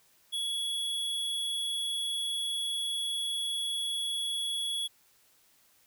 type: tone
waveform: square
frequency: 3365 Hz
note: G#7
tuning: 22 cents sharp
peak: -31 dBFS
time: 0.32-4.88 s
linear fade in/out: 20 ms
effects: white hiss -65 dBFS RMS until 5.86 s